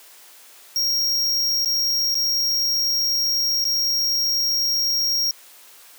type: tone with dropouts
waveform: square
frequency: 5588 Hz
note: F8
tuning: in tune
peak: -19 dBFS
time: 0.76-5.31 s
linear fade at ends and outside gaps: 1 ms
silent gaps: 1.648-1.658 / 2.144-2.153 / 3.642-3.652 s
effects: white hiss -47 dBFS RMS until 5.98 s + high-pass 400 Hz 12 dB/octave